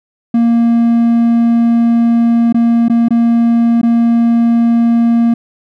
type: tone with dropouts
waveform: triangle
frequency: 233.1 Hz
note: A#3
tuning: in tune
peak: -5 dBFS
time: 0.34-5.34 s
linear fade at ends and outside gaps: 5 ms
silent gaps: 2.526-2.544 / 2.884-2.897 / 3.085-3.106 / 3.815-3.83 s
effects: none